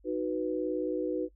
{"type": "chord", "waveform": "sine", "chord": "B major", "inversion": "first", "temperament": "equal", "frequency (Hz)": [311.1, 370, 493.9], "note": ["D#4", "F#4", "B4"], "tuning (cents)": [0, 0, 0], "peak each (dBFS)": -33, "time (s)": [0.04, 1.29], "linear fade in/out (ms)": 50, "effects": ["noise-tail reverb RT60 0.1 s tail -22 dB re dry", "added 50 Hz sine -58 dBFS peak until 1.35 s"]}